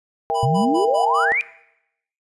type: chord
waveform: sine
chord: E diminished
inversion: second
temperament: equal with one note detuned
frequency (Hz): 466.2 / 659.3 / 796.8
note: Bb4 / E5 / G5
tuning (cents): 0 / 0 / +28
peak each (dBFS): -24 / -26 / -20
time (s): 0.3-1.32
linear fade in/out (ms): 0
type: tone bursts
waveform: square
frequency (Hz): 990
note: B5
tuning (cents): +4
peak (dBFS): -27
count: 5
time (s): 0.34-1.256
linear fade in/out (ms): 20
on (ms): 120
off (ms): 79
type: exponential sweep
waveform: sine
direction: up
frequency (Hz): 120 to 2476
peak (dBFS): -17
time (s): 0.43-1.41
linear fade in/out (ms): 0
effects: noise-tail reverb RT60 0.8 s tail -19 dB re dry + resampled to 24000 Hz